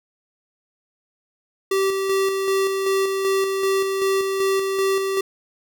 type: tone with tremolo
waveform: square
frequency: 387.6 Hz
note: G4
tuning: 20 cents flat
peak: -18 dBFS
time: 1.71-5.21 s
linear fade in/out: 5 ms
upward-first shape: square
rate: 2.6 Hz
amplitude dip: 35%
effects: none